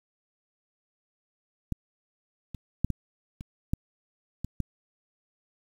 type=clicks; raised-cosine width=5 ms; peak=-16 / -26 / -11 / -16 / -27 / -13 / -20 / -16 dBFS; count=8; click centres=1.723 / 2.547 / 2.846 / 2.903 / 3.409 / 3.735 / 4.446 / 4.603 s; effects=8-bit